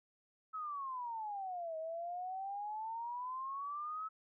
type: exponential two-way sweep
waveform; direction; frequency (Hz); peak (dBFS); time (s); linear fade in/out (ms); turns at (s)
sine; down then up; 1302 to 632 to 1302; -39; 0.53-4.09; 20; 1.77
effects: none